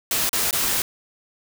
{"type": "noise with dropouts", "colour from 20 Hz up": "white", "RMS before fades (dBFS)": -22, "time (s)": [0.11, 0.82], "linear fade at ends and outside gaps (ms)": 2, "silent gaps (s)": [[0.293, 0.33], [0.51, 0.528]], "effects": []}